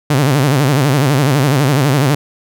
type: tone with vibrato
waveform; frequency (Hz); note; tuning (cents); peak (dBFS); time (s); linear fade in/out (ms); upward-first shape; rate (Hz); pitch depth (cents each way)
sawtooth; 138.7; C#3; +1; -6; 0.1-2.15; 5; sine; 12; 160
effects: none